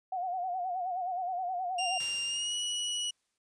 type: tone with vibrato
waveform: sine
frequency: 729 Hz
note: F#5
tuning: 26 cents flat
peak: -31 dBFS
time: 0.12-1.98 s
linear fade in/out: 5 ms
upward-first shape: sine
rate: 9.5 Hz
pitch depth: 78 cents each way
type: tone with pitch glide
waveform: sawtooth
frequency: 2794 to 2928 Hz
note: F7 to F#7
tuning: 0 to -19 cents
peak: -28 dBFS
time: 1.78-3.11 s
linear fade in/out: 10 ms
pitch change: +81 cents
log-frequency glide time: 2.25-2.56 s
type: noise with exponential decay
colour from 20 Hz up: white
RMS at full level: -42 dBFS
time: 2-3.38 s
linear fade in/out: 2 ms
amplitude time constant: 300 ms
effects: resampled to 22050 Hz